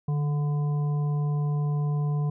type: harmonic tone with a mistuned harmonic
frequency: 145.2 Hz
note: D3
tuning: 19 cents flat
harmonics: 1 / 3 / 5 / 7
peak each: -23 / -40 / -43 / -44 dBFS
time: 0.08-2.3 s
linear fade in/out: 5 ms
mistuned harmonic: 1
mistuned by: +38 cents
effects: none